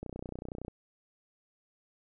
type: click train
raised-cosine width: 2 ms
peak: -26 dBFS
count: 21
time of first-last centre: 0.03-0.681 s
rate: 30.7 Hz
effects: none